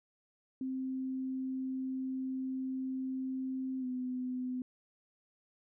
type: tone with pitch glide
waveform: sine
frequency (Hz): 261.6 to 253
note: C4 to B3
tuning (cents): 0 to +42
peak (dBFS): -34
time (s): 0.61-4.62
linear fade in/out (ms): 2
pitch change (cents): -58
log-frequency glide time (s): 3.8-3.85
effects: none